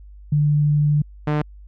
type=tone pair in turn; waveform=sine / sawtooth; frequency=147.9 / 149.96 Hz; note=D3 / D3; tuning=+13 / +36 cents; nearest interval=unison; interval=23 cents; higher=second; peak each=-14 dBFS; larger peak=neither; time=0.32-1.02 / 1.27-1.42 s; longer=first; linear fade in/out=5 ms; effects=added 50 Hz sine -39 dBFS peak until 1.67 s + low-pass 2000 Hz 12 dB/octave